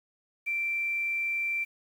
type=tone; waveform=sine; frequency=2349 Hz; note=D7; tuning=in tune; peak=-27 dBFS; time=0.46-1.65 s; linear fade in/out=20 ms; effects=9-bit